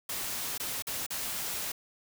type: noise with dropouts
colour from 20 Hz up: white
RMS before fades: -35 dBFS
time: 0.09-1.72 s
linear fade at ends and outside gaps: 5 ms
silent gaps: 0.579-0.598 / 0.823-0.869 / 1.065-1.104 s
effects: none